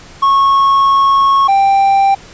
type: tone pair in turn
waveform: triangle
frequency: 1098 / 787.5 Hz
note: C#6 / G5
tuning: -17 / +8 cents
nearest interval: tritone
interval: 575 cents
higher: first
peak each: -5 dBFS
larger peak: neither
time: 0.22-1.48 / 1.48-2.15 s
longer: first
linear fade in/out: 10 ms
effects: pink hiss -37 dBFS RMS until 2.33 s + resampled to 16000 Hz